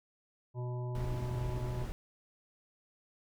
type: harmonic tone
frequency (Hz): 123.47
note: B2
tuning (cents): 0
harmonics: 1 / 3 / 5 / 7 / 8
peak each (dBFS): -35 / -45 / -49 / -52 / -53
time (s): 0.54-1.87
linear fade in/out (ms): 50
type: noise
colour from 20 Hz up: brown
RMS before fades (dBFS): -39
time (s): 0.95-1.92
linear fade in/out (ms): 0
effects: none